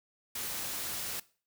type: noise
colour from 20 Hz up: white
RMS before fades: -37 dBFS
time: 0.35-1.2 s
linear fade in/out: 5 ms
effects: noise-tail reverb RT60 0.4 s tail -20 dB re dry